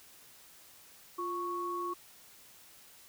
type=tone pair together; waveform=sine; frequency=349.2 / 1108.6 Hz; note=F4 / C#6; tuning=0 / 0 cents; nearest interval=octave + minor sixth; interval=2000 cents; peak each=-38 / -35 dBFS; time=1.18-1.94 s; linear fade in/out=10 ms; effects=white hiss -57 dBFS RMS until 3.08 s